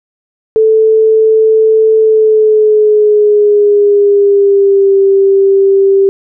sine tone with pitch glide, 439.5 to 391.5 Hz, A4 to G4, -2 to -2 cents, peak -4 dBFS, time 0.56-6.09 s, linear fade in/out 0 ms, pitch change -200 cents, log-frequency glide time 1.98-4.97 s, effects none

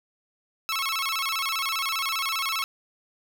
15% pulse tone with vibrato, 1200 Hz, D6, 37 cents sharp, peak -19 dBFS, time 0.69-2.64 s, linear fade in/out 0 ms, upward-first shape square, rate 15 Hz, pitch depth 160 cents each way, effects none

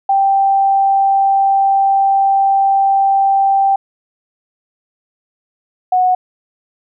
sine tone pair in turn, 784 / 735.7 Hz, G5 / F#5, 0 / -10 cents, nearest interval minor second, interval 110 cents, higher first, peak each -9 dBFS, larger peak neither, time 0.09-3.76 / 5.92-6.15 s, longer first, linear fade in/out 5 ms, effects none

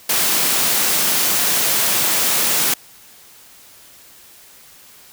white high-pass noise, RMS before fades -17 dBFS, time 0.09-2.74 s, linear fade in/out 5 ms, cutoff 120 Hz, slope 48 dB/octave, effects white hiss -45 dBFS RMS until 5.12 s

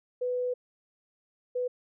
sine tone bursts at uneven times, 496.9 Hz, B4, 11 cents sharp, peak -27 dBFS, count 2, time 0.21-0.54 / 1.55-1.68 s, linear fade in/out 10 ms, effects none

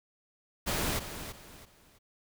pink noise with echo, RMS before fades -31 dBFS, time 0.66-1 s, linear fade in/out 20 ms, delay 330 ms, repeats 3, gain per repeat -10 dB, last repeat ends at 1.99 s, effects none

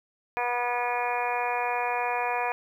harmonic tone, 243.1 Hz, B3, 27 cents flat, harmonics 2 / 3 / 4 / 5 / 6 / 7 / 8 / 9 / 10, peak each -34 / -30 / -30 / -38 / -43 / -36 / -43 / -39 / -34 dBFS, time 0.37-2.52 s, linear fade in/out 0 ms, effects 10-bit

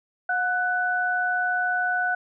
sine tone pair together, 723.8 / 1490 Hz, F#5 / F#6, -38 / +12 cents, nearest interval octave, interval 1250 cents, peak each -26 / -23 dBFS, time 0.29-2.15 s, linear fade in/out 5 ms, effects none

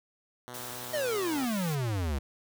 5% pulse tone, 123.47 Hz, B2, in tune, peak -30 dBFS, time 0.48-1.45 s, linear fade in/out 0 ms
white noise, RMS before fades -42 dBFS, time 0.54-1.75 s, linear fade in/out 2 ms
square exponential sweep, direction down, 637 to 65.41 Hz, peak -29 dBFS, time 0.93-2.19 s, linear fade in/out 10 ms
effects none

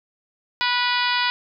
harmonic tone, 490 Hz, B4, 14 cents flat, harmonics 2 / 3 / 4 / 5 / 6 / 7 / 8 / 9 / 10, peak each -24 / -26 / -27 / -28 / -29 / -29 / -30 / -31 / -31 dBFS, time 0.61-1.3 s, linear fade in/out 0 ms, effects none

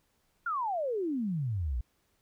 sine exponential sweep, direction down, 1445 to 54.6 Hz, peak -29 dBFS, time 0.46-1.81 s, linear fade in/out 5 ms, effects pink hiss -73 dBFS RMS until 2.21 s

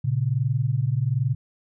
sine tone pair together, 116.3 / 137.51 Hz, A#2 / C#3, -4 / -14 cents, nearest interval minor third, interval 290 cents, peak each -23 dBFS, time 0.04-1.35 s, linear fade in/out 10 ms, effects none

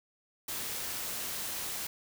white noise, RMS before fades -37 dBFS, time 0.48-1.87 s, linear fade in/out 5 ms, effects none

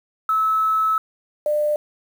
sine tone pair in turn, 1300 / 597.8 Hz, E6 / D5, -24 / +31 cents, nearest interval octave + minor second, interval 1345 cents, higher first, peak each -16 / -17 dBFS, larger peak first, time 0.29-0.98 / 1.46-1.76 s, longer first, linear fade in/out 2 ms, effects 7-bit

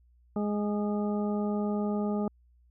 harmonic tone with a mistuned harmonic, 207.7 Hz, G#3, in tune, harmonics 1 / 2 / 3 / 4 / 6, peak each -28 / -34 / -38 / -40 / -44 dBFS, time 0.36-2.28 s, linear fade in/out 2 ms, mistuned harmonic 6, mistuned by -26 cents, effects added 60 Hz sine -59 dBFS peak until 2.7 s

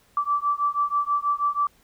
sine beating tone pair, 1159 / 1165.2 Hz, D6 / D6, -23 / -14 cents, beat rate 6.2 Hz, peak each -24 dBFS, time 0.17-1.67 s, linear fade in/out 2 ms, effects pink hiss -60 dBFS RMS until 1.83 s

